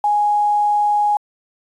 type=tone with quantisation; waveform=sine; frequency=830.6 Hz; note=G#5; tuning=in tune; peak=-13 dBFS; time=0.04-1.17 s; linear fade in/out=2 ms; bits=7; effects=resampled to 24000 Hz